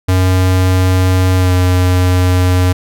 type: tone with pitch glide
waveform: square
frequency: 92.5 to 90.91 Hz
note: F#2 to F#2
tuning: 0 to -30 cents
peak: -9 dBFS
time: 0.08-2.73 s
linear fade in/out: 10 ms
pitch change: -30 cents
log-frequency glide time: 1.37-1.52 s
effects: none